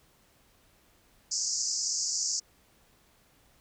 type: band-pass noise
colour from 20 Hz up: white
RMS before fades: -31 dBFS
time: 1.31-2.4 s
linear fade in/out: 10 ms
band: 4800 to 7300 Hz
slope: 96 dB/octave
effects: pink hiss -64 dBFS RMS until 3.6 s